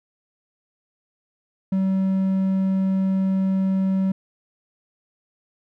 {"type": "tone", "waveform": "triangle", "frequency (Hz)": 191, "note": "G3", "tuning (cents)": -45, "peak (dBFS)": -16, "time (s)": [1.72, 4.12], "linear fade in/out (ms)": 5, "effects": []}